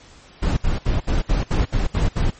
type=noise bursts; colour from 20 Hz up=brown; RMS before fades=-18 dBFS; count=9; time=0.42-2.306 s; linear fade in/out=10 ms; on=150 ms; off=67 ms; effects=pink hiss -47 dBFS RMS until 2.39 s + MP3 32 kbps